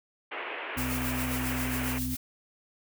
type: band-pass noise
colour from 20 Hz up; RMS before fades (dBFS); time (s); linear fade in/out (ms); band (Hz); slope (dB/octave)
white; -37; 0.31-1.99; 10; 300 to 2800; 48
type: harmonic tone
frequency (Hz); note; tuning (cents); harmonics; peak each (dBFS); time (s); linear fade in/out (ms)
63.4; B1; +46; 1 / 2 / 4; -36 / -37 / -32; 0.76-2.16; 20
type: noise with tremolo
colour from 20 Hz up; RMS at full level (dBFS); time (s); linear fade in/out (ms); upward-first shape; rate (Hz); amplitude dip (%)
blue; -35; 0.77-2.17; 10; sine; 7.4; 50
effects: none